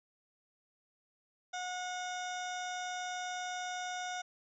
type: harmonic tone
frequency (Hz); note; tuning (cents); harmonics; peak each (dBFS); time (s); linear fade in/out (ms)
727; F#5; -31; 1 / 2 / 3 / 4 / 5 / 7 / 8 / 9 / 10; -39 / -43 / -49 / -53 / -47 / -57 / -49 / -56 / -56; 1.53-4.22; 10
effects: none